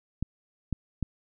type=clicks; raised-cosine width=5 ms; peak=-16 dBFS; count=3; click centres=0.226 / 0.727 / 1.027 s; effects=none